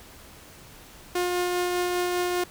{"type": "tone with tremolo", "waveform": "sawtooth", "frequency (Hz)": 356.6, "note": "F4", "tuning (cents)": 36, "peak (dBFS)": -19, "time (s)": [1.15, 2.44], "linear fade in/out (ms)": 5, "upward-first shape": "triangle", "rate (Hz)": 5, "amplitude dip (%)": 25, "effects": ["pink hiss -48 dBFS RMS until 2.5 s"]}